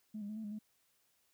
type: tone with pitch steps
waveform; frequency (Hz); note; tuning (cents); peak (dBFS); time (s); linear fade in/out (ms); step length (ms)
sine; 214.7 / 203.5 / 214 / 220.7 / 206.8 / 214; A3 / G#3 / A3 / A3 / G#3 / A3; -42 / -35 / -48 / +5 / -7 / -48; -39; 0.14-0.59; 10; 75
effects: tanh soft clip ceiling -36 dBFS + white hiss -75 dBFS RMS until 1.33 s